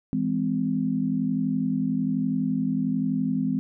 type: chord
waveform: sine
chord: E augmented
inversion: none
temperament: just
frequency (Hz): 164.81 / 206 / 257.5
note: E3 / G#3 / B#3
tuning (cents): 0 / -14 / -28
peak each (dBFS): -29 / -27 / -25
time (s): 0.13-3.59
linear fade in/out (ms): 0
effects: none